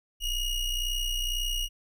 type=ring-modulated tone; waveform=square; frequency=1451 Hz; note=F#6; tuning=34 cents flat; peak=-25 dBFS; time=0.2-1.69 s; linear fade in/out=50 ms; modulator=1420 Hz; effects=none